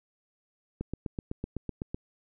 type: click train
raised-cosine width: 3 ms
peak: -20 dBFS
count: 10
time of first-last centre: 0.81-1.945 s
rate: 7.93 Hz
effects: none